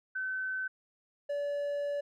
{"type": "tone pair in turn", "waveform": ["sine", "triangle"], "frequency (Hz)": [1525, 574.9], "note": ["G6", "D5"], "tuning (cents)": [-48, -37], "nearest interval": "octave + perfect fourth", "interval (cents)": 1689, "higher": "first", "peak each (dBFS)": [-32, -29], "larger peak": "second", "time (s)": [[0.15, 0.68], [1.29, 2.01]], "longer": "second", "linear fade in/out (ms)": 10, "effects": []}